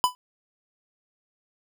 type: tone with exponential decay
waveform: square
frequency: 997 Hz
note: B5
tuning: 16 cents sharp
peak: -14 dBFS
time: 0.04-0.15 s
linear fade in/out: 0 ms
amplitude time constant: 23 ms
effects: none